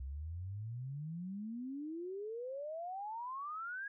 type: exponential sweep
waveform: sine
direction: up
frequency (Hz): 63.6 to 1668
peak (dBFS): -40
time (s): 0-3.88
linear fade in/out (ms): 5
effects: none